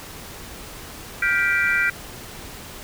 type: chord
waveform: sine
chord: G dominant seventh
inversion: third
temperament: just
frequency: 1411.2 / 1568 / 1960 / 2352 Hz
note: F6 / G6 / B6 / D7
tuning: +18 / 0 / -14 / +2 cents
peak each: -23 dBFS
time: 1.22-1.9 s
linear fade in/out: 5 ms
effects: pink hiss -38 dBFS RMS until 2.83 s